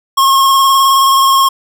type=tone with vibrato; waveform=square; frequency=1082 Hz; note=C#6; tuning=42 cents flat; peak=-7 dBFS; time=0.17-1.49 s; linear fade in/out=10 ms; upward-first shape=square; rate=19 Hz; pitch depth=19 cents each way; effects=none